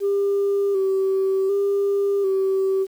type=tone with vibrato; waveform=sine; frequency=392 Hz; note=G4; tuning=in tune; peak=-16 dBFS; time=0-2.87 s; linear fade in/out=50 ms; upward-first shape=square; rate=0.67 Hz; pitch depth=33 cents each way; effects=tanh soft clip ceiling -15 dBFS + 8-bit